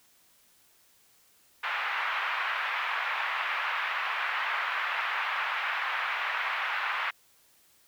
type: band-pass noise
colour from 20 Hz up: pink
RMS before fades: -31 dBFS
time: 1.63-7.11 s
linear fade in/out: 10 ms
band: 970 to 2600 Hz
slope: 24 dB/octave
effects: white hiss -63 dBFS RMS until 7.87 s